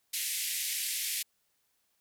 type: band-pass noise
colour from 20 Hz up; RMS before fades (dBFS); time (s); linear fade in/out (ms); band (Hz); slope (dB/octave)
white; -34; 0.13-1.23; 10; 1900 to 14000; 48
effects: white hiss -75 dBFS RMS until 2 s